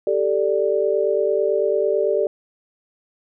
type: chord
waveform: sine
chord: G suspended second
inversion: none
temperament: just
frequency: 392 / 441 / 588 Hz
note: G4 / A4 / D5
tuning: 0 / +4 / +2 cents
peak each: -21 dBFS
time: 0.07-2.27 s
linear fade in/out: 2 ms
effects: none